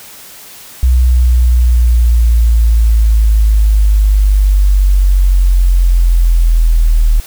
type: linear sweep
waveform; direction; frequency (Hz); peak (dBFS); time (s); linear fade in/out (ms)
sine; down; 63 to 38.89; -5; 0.83-7.2; 0
effects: white hiss -34 dBFS RMS until 7.26 s